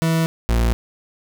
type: tone pair in turn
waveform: 40% pulse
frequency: 163.2 / 57.7 Hz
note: E3 / A#1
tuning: -17 / -17 cents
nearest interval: octave + tritone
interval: 1800 cents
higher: first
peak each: -15 / -14 dBFS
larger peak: second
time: 0.02-0.26 / 0.49-0.73 s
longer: neither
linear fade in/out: 0 ms
effects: none